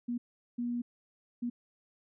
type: tone bursts at uneven times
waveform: sine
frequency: 240.5 Hz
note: B3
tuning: 46 cents flat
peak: -31 dBFS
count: 3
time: 0.08-0.18 / 0.58-0.82 / 1.42-1.5 s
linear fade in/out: 10 ms
effects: none